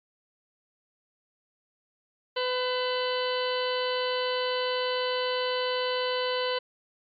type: harmonic tone with a mistuned harmonic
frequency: 503 Hz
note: B4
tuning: 32 cents sharp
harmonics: 1 / 2 / 3 / 4 / 5 / 6 / 7 / 8 / 9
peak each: -28 / -33 / -37 / -39 / -42 / -34 / -47 / -38 / -41 dBFS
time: 2.36-6.59 s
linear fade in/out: 10 ms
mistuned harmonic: 5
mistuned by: +89 cents
effects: MP3 64 kbps